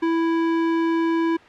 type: tone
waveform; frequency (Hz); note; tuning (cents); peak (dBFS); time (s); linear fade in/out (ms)
square; 330.3; E4; +4; -19; 0.02-1.37; 10
effects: white hiss -46 dBFS RMS until 1.48 s + low-pass 2000 Hz 12 dB/octave